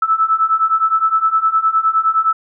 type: beating tone pair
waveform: sine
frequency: 1307 / 1316.7 Hz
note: E6 / E6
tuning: -15 / -2 cents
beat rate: 9.7 Hz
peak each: -16 / -14 dBFS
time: 0.02-2.33 s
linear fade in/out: 5 ms
effects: none